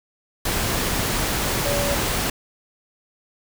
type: tone in noise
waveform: sine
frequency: 571 Hz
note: D5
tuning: 49 cents flat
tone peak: -24 dBFS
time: 1.65-1.95 s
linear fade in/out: 5 ms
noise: pink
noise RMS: -23 dBFS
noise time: 0.45-2.3 s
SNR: -4 dB
effects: none